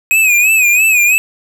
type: tone with vibrato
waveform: square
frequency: 2514 Hz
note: D#7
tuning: 17 cents sharp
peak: -8 dBFS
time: 0.11-1.18 s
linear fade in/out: 0 ms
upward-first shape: sine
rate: 3 Hz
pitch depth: 91 cents each way
effects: none